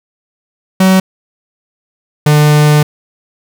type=tone pair in turn; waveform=45% pulse; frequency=188.5 / 149.61 Hz; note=F#3 / D3; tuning=+32 / +32 cents; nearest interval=major third; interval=400 cents; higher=first; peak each=-5 dBFS; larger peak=neither; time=0.8-1 / 2.26-2.83 s; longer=second; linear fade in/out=5 ms; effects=none